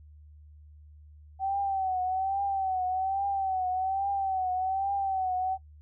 sine tone with vibrato, 765 Hz, G5, 42 cents flat, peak -26 dBFS, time 1.39-5.58 s, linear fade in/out 50 ms, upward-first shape triangle, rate 1.2 Hz, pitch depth 79 cents each way, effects noise-tail reverb RT60 0.1 s tail -22 dB re dry + added 75 Hz sine -49 dBFS peak until 5.81 s

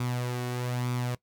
sawtooth tone with flanger, 123.47 Hz, B2, in tune, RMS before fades -31 dBFS, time 0-1.15 s, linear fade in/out 5 ms, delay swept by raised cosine 0.84 to 2.74 ms, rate 1.1 Hz, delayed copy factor +0.5, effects noise-tail reverb RT60 0.1 s tail -19 dB re dry

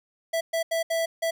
square tone bursts at uneven times, 659.3 Hz, E5, in tune, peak -24 dBFS, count 5, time 0.33-0.41 / 0.53-0.63 / 0.71-0.83 / 0.9-1.06 / 1.22-1.31 s, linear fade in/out 10 ms, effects none

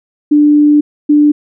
sine tone bursts at uneven times, 295.8 Hz, D4, 13 cents sharp, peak -4 dBFS, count 2, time 0.31-0.81 / 1.09-1.32 s, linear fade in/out 10 ms, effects none

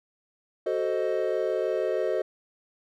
triangle chord, F# diminished seventh, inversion none, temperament equal with one note detuned, 373.6 / 440 / 523.3 / 622.3 Hz, F#4 / A4 / C5 / Eb5, +17 / 0 / 0 / 0 cents, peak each -28 dBFS, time 0.66-2.22 s, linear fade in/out 5 ms, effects none

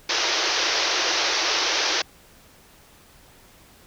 white band-pass noise, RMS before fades -23 dBFS, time 0.09-2.02 s, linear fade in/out 5 ms, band 310 to 6100 Hz, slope 96 dB/octave, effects pink hiss -52 dBFS RMS until 3.86 s

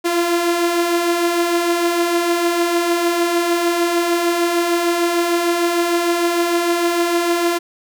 sawtooth beating tone pair, 338.1 / 344.7 Hz, E4 / F4, +44 / -23 cents, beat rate 6.6 Hz, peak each -20 / -12 dBFS, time 0.04-7.59 s, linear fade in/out 20 ms, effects none

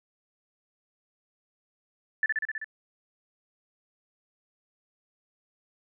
sine tone with echo, 1755 Hz, A6, 5 cents flat, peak -21 dBFS, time 2.23-2.26 s, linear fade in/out 2 ms, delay 64 ms, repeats 6, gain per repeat -2 dB, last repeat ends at 2.644 s, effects none

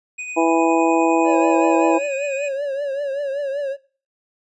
square tone with tremolo, 2489 Hz, D#7, in tune, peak -27 dBFS, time 0.18-2.49 s, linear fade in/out 10 ms, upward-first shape sine, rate 9.8 Hz, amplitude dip 30%
harmonic tone, 164.81 Hz, E3, in tune, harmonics 2 / 3 / 4 / 5 / 6, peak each -17 / -21 / -21 / -21 / -24 dBFS, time 0.36-1.99 s, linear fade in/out 20 ms
triangle tone with vibrato, 559 Hz, C#5, 14 cents sharp, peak -19 dBFS, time 1.24-3.77 s, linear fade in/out 50 ms, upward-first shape triangle, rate 5.2 Hz, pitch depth 92 cents each way
effects noise-tail reverb RT60 0.4 s tail -21 dB re dry + resampled to 24000 Hz

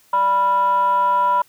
sine tone with frequency modulation, 983 Hz, B5, 8 cents flat, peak -13 dBFS, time 0.13-1.42 s, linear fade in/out 5 ms, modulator 395 Hz, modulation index 0.43, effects tanh soft clip ceiling -9 dBFS + white hiss -55 dBFS RMS until 1.48 s

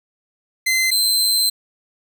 sawtooth tone pair in turn, 2064 / 4102 Hz, C7 / C8, -24 / -35 cents, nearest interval octave, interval 1189 cents, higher second, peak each -12 dBFS, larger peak neither, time 0.66-0.91 / 0.91-1.5 s, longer second, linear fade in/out 10 ms, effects none

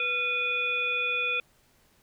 harmonic tone with a mistuned harmonic, 493.9 Hz, B4, in tune, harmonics 1 / 3 / 5 / 7, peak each -37 / -36 / -26 / -37 dBFS, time 0-1.4 s, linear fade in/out 2 ms, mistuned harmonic 3, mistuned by -130 cents, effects pink hiss -64 dBFS RMS until 2.02 s

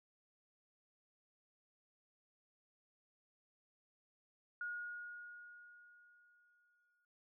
sine tone with exponential decay, 1439 Hz, F#6, 49 cents flat, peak -39 dBFS, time 4.61-7.05 s, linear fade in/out 2 ms, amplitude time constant 530 ms, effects none

